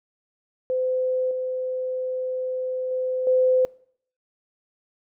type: tone with level steps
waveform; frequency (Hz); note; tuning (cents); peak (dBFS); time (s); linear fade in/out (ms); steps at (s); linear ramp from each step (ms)
sine; 512; C5; -38; -21 / -25 / -23 / -16; 0.7-3.65; 0; 1.31 / 2.91 / 3.27; 2
effects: noise-tail reverb RT60 0.6 s tail -24 dB re dry